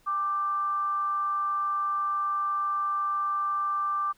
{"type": "tone with frequency modulation", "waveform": "sine", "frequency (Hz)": 1181, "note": "D6", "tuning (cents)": 9, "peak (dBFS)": -25, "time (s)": [0.06, 4.13], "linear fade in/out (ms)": 20, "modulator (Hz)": 370, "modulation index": 0.2, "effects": ["pink hiss -64 dBFS RMS until 4.17 s"]}